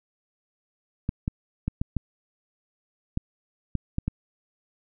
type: clicks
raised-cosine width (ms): 5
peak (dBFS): -13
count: 9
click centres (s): 1.091 / 1.279 / 1.68 / 1.815 / 1.967 / 3.174 / 3.753 / 3.984 / 4.08
effects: none